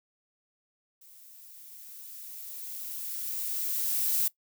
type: noise with level ramp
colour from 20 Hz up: violet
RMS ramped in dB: -54 to -26 dBFS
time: 1.01-4.28 s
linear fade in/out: 5 ms
effects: noise-tail reverb RT60 0.1 s tail -19 dB re dry